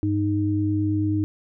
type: tone pair together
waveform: sine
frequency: 100 / 309.3 Hz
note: G2 / D#4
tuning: +35 / -10 cents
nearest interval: octave + minor sixth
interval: 1955 cents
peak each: -23 / -22 dBFS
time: 0.03-1.24 s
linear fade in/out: 0 ms
effects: none